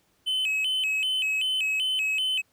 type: tone with vibrato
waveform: triangle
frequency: 2794 Hz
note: F7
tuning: in tune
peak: -22 dBFS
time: 0.26-2.42 s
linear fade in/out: 20 ms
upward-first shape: square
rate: 2.6 Hz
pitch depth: 150 cents each way
effects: pink hiss -67 dBFS RMS until 2.52 s + high-pass 60 Hz 12 dB/octave